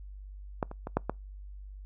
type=clicks; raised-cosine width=1 ms; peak=-14 / -27 / -22 / -11 / -15 dBFS; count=5; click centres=0.628 / 0.714 / 0.871 / 0.97 / 1.096 s; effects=noise-tail reverb RT60 0.2 s tail -26 dB re dry + added 49 Hz sine -42 dBFS peak until 1.85 s

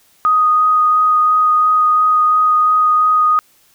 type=tone with vibrato; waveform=sine; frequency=1244.5 Hz; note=D#6; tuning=in tune; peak=-9 dBFS; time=0.25-3.39 s; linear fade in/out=0 ms; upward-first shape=sine; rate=2.9 Hz; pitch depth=9 cents each way; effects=white hiss -53 dBFS RMS until 3.74 s

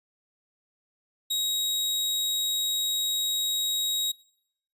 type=tone; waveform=sawtooth; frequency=3800 Hz; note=A#7; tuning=33 cents sharp; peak=-22 dBFS; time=1.3-4.12 s; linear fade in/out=10 ms; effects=noise-tail reverb RT60 0.7 s tail -23 dB re dry + resampled to 32000 Hz

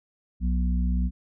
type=harmonic tone; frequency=61.1 Hz; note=B1; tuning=18 cents flat; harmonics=1 / 3 / 4; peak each=-22 / -29 / -35 dBFS; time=0.4-1.11 s; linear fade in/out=50 ms; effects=none

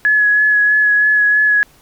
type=tone with vibrato; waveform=sine; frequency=1692 Hz; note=G#6; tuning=32 cents sharp; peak=-9 dBFS; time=0.05-1.63 s; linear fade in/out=0 ms; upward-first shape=sine; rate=3.1 Hz; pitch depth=18 cents each way; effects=pink hiss -49 dBFS RMS until 1.81 s

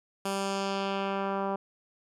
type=tone with low-pass filter sweep; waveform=10% pulse; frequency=196 Hz; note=G3; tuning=in tune; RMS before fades=-31 dBFS; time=0.25-1.56 s; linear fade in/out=5 ms; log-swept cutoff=12000 to 1000 Hz; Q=1.2; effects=none

